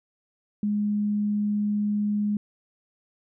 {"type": "tone", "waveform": "sine", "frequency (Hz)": 207.7, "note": "G#3", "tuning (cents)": 0, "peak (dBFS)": -22, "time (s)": [0.63, 2.37], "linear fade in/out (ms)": 2, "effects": []}